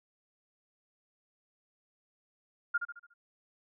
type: tone with echo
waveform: sine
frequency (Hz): 1411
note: F6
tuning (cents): +17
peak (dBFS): -25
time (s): 2.74-2.78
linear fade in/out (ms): 10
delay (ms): 72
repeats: 5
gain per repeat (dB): -7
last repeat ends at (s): 3.14
effects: none